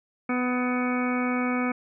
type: harmonic tone with a mistuned harmonic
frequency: 248.8 Hz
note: B3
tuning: 13 cents sharp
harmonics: 1 / 2 / 3 / 4 / 5 / 6 / 7 / 9 / 10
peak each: -25 / -33 / -35 / -39 / -33 / -38 / -41 / -33 / -44 dBFS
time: 0.29-1.72 s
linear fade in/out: 5 ms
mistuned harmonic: 5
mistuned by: +18 cents
effects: none